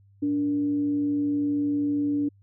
sine tone with frequency modulation, 289.6 Hz, D4, 24 cents flat, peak -22 dBFS, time 0.22-2.29 s, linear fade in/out 10 ms, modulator 178 Hz, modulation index 0.21, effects added 99 Hz sine -54 dBFS peak until 2.42 s

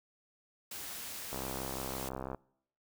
white noise, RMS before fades -43 dBFS, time 0.71-2.09 s, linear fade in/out 5 ms
click train, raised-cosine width 1 ms, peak -25 dBFS, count 68, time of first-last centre 1.33-2.347 s, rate 65.9 Hz
effects noise-tail reverb RT60 0.7 s tail -25 dB re dry

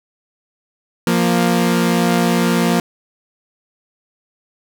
sawtooth tone pair together, 175 / 233.8 Hz, F3 / A#3, +4 / +5 cents, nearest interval perfect fourth, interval 501 cents, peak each -12 dBFS, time 1.07-2.8 s, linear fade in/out 2 ms, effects none

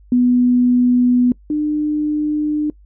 sine tone pair in turn, 246.9 / 300.7 Hz, B3 / D4, 0 / +41 cents, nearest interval minor third, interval 341 cents, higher second, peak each -10 / -15 dBFS, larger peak first, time 0.12-1.32 / 1.5-2.7 s, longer neither, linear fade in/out 2 ms, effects noise-tail reverb RT60 0.1 s tail -23 dB re dry + added 50 Hz sine -43 dBFS peak until 2.85 s

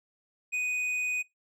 triangle tone with hard clipping, 2489 Hz, D#7, in tune, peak -29 dBFS, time 0.52-1.23 s, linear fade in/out 20 ms, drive 9 dB, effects noise-tail reverb RT60 0.2 s tail -23 dB re dry

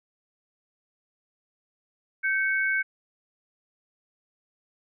sine tone pair together, 1551.9 / 2217 Hz, G6 / C#7, -18 / 0 cents, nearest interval tritone, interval 618 cents, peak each -24 / -27 dBFS, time 2.23-2.83 s, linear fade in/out 20 ms, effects none

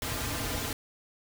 pink noise with comb filter, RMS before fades -33 dBFS, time 0.02-0.73 s, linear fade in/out 2 ms, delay 5.4 ms, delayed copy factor -0.9, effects none

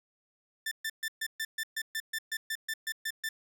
sawtooth tone bursts, 1776 Hz, A6, 16 cents sharp, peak -28 dBFS, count 15, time 0.66-3.29 s, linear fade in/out 5 ms, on 54 ms, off 130 ms, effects 10-bit

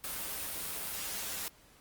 white noise with comb filter, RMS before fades -38 dBFS, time 0.04-1.48 s, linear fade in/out 0 ms, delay 8.2 ms, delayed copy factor -0.7, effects pink hiss -61 dBFS RMS until 1.8 s + Opus 32 kbps

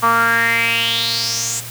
sawtooth tone with band-pass filter sweep, 230.7 Hz, A#3, 18 cents flat, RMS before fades -17 dBFS, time 0.02-1.61 s, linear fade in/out 20 ms, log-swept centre 1100 to 7800 Hz, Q 6, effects added 116 Hz sine -34 dBFS peak until 1.7 s + white hiss -32 dBFS RMS until 1.7 s

